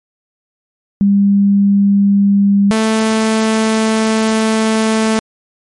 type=tone pair in turn; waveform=sine / sawtooth; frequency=200 / 220.4 Hz; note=G3 / A3; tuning=+35 / +3 cents; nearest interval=major second; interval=168 cents; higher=second; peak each=-7 dBFS; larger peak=neither; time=1.01-2.71 / 2.71-5.19 s; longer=second; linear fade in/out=0 ms; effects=MP3 48 kbps